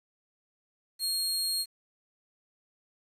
sawtooth tone, 4258 Hz, C8, 30 cents sharp, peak -25 dBFS, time 0.99-1.66 s, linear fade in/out 50 ms, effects resampled to 32000 Hz + 9-bit

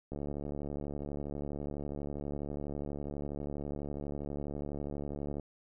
click train, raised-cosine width 2 ms, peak -26 dBFS, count 382, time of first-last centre 0.12-5.397 s, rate 72.2 Hz, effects none

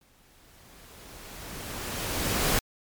pink noise with exponential growth, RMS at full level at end -23 dBFS, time 0.01-2.59 s, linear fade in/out 2 ms, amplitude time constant 560 ms, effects MP3 96 kbps

